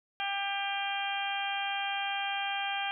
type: harmonic tone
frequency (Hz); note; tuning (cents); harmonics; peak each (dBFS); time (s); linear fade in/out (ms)
397.5; G4; +24; 2 / 3 / 4 / 5 / 6 / 7 / 8; -34 / -44 / -38 / -46 / -38 / -41 / -38; 0.2-2.91; 0
effects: none